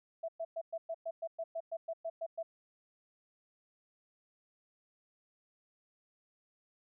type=tone bursts; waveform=sine; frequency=659.3 Hz; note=E5; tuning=in tune; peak=-35 dBFS; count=14; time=0.23-2.43 s; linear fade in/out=10 ms; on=55 ms; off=110 ms; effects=none